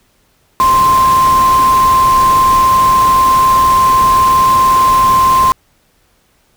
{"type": "tone in noise", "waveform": "sine", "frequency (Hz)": 1046.5, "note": "C6", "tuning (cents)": 0, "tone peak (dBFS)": -6, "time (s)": [0.6, 5.52], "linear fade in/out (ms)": 0, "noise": "pink", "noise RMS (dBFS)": -21, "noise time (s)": [0.6, 5.52], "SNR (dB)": 12, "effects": ["pink hiss -55 dBFS RMS until 6.56 s"]}